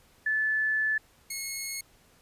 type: tone pair in turn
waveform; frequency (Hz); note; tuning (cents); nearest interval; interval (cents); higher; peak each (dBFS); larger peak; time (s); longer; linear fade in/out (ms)
sine / 10% pulse; 1739 / 2176; A6 / C#7; -21 / -33; major third; 388; second; -24; neither; 0.26-0.98 / 1.3-1.81; first; 5
effects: pink hiss -61 dBFS RMS until 2.21 s + resampled to 32000 Hz